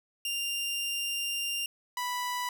sawtooth tone pair in turn, 2792 / 987.1 Hz, F7 / B5, -1 / -1 cents, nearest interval octave + tritone, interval 1800 cents, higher first, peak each -27 dBFS, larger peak neither, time 0.25-1.66 / 1.97-2.49 s, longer first, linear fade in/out 2 ms, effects none

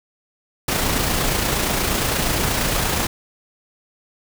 pink noise with amplitude modulation, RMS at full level -19 dBFS, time 0.68-3.07 s, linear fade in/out 5 ms, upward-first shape sine, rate 28.5 Hz, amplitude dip 35%, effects none

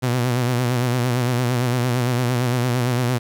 sawtooth tone with vibrato, 123.47 Hz, B2, in tune, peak -14 dBFS, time 0.02-3.19 s, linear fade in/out 20 ms, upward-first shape sine, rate 8.8 Hz, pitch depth 69 cents each way, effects 8-bit

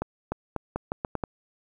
accelerating click train, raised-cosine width 1 ms, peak -14 dBFS, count 8, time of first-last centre 0.02-1.238 s, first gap 300 ms, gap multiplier 0.81, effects 9-bit

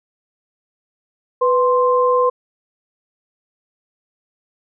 sine tone pair together, 496.6 / 1046.8 Hz, B4 / C6, +9 / 0 cents, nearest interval octave + minor second, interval 1291 cents, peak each -14 / -16 dBFS, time 1.41-2.3 s, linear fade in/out 10 ms, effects none

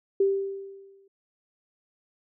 sine tone with exponential decay, 392 Hz, G4, in tune, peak -17 dBFS, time 0.2-1.08 s, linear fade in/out 5 ms, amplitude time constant 190 ms, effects none

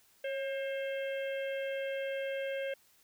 harmonic tone with a mistuned harmonic, 533 Hz, C5, 32 cents sharp, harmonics 1 / 3 / 4 / 5 / 6, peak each -34 / -44 / -46 / -48 / -50 dBFS, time 0.24-2.74 s, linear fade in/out 5 ms, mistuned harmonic 1, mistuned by +42 cents, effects white hiss -66 dBFS RMS until 3.03 s

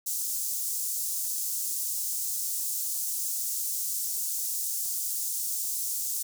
pink high-pass noise, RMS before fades -31 dBFS, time 0.06-6.23 s, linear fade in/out 10 ms, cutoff 6500 Hz, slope 24 dB/octave, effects none

